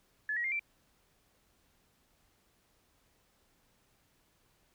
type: tone with pitch steps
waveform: sine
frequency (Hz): 1717 / 1905.1 / 2114 / 2345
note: A6 / A#6 / C7 / D7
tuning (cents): -43 / +37 / +17 / -3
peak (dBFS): -31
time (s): 0.29-0.594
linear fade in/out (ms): 2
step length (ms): 76
effects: pink hiss -71 dBFS RMS until 4.74 s